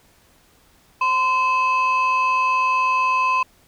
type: tone pair together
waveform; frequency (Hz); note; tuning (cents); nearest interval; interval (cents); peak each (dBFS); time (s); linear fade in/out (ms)
sine; 1028 / 2588; C6 / E7; -31 / -32; octave + major third; 1599; -15 / -21; 1.01-3.43; 5
effects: tanh soft clip ceiling -13 dBFS + pink hiss -56 dBFS RMS until 3.67 s